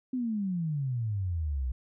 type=exponential sweep; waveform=sine; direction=down; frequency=261.6 to 60.4 Hz; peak=-28 dBFS; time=0.13-1.72 s; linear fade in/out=5 ms; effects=none